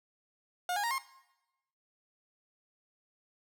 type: tone with pitch steps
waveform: 30% pulse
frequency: 717 / 818.9 / 935.2 / 1068.1 Hz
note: F5 / G#5 / A#5 / C6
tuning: +45 / -25 / +5 / +35 cents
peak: -28 dBFS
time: 0.69-0.982 s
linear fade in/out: 2 ms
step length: 73 ms
effects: noise-tail reverb RT60 0.9 s tail -17 dB re dry